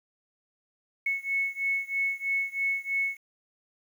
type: beating tone pair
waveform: sine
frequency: 2200 / 2203.1 Hz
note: C#7 / C#7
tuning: -14 / -11 cents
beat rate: 3.1 Hz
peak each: -29 / -30 dBFS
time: 1.06-3.17 s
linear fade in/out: 5 ms
effects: 9-bit